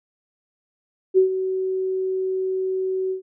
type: tone with ADSR envelope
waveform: sine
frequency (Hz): 376.7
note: F#4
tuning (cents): +31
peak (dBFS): -10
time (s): 1.14-3.22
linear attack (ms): 36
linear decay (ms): 110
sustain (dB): -11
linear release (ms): 110
effects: none